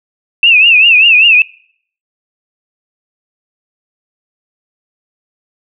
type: tone with vibrato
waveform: sine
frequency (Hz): 2637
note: E7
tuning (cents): 0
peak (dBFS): -3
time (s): 0.43-1.42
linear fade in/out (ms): 2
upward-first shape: triangle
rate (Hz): 5.1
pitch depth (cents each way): 150
effects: noise-tail reverb RT60 0.6 s tail -24 dB re dry